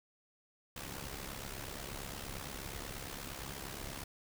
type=noise with amplitude modulation; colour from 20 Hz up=pink; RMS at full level=-41 dBFS; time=0.76-4.04 s; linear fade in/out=5 ms; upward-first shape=sine; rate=68.5 Hz; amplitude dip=70%; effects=none